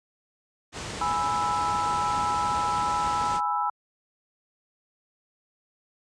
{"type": "low-pass noise", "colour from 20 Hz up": "pink", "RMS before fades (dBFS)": -35, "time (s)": [0.72, 3.41], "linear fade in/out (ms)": 50, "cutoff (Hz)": 8700, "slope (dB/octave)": 48}
{"type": "chord", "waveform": "sine", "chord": "E major", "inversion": "first", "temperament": "equal", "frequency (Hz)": [830.6, 987.8, 1318.5], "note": ["G#5", "B5", "E6"], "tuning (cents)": [0, 0, 0], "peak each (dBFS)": -28, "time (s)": [1.01, 3.7], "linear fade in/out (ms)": 5}
{"effects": ["high-pass 60 Hz 12 dB/octave"]}